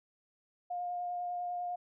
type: tone with vibrato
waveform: sine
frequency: 710 Hz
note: F5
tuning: 28 cents sharp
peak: -34 dBFS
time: 0.7-1.76 s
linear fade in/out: 10 ms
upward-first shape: sine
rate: 10 Hz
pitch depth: 11 cents each way
effects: none